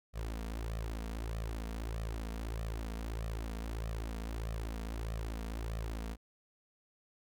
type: tone with flanger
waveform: sawtooth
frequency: 55.4 Hz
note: A1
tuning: 13 cents sharp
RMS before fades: -39 dBFS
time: 0.13-6.17 s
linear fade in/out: 50 ms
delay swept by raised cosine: 1.6 to 4.4 ms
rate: 1.6 Hz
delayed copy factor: +0.75
effects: none